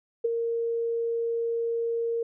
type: tone with ADSR envelope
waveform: sine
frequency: 463.4 Hz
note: A#4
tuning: 10 cents flat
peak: -19 dBFS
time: 0.24-2.23 s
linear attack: 11 ms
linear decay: 16 ms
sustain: -6 dB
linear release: 4 ms
effects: none